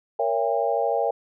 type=chord; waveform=sine; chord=A# diminished seventh; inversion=none; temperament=just; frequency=466.2 / 559.4 / 671.3 / 805.5 Hz; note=A#4 / C#5 / E5 / G5; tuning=0 / +16 / +31 / +47 cents; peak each=-26 dBFS; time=0.19-1.11 s; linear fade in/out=5 ms; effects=none